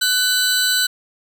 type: tone pair together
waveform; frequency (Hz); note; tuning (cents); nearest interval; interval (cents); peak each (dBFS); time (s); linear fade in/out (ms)
sawtooth; 1500 / 4005; F#6 / B7; +23 / +23; octave + perfect fourth; 1700; -15; 0.01-0.87; 10
effects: none